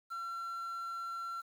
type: tone with quantisation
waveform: triangle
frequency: 1358 Hz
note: F6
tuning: 49 cents flat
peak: -36 dBFS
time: 0.1-1.42 s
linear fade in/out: 20 ms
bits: 10
effects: none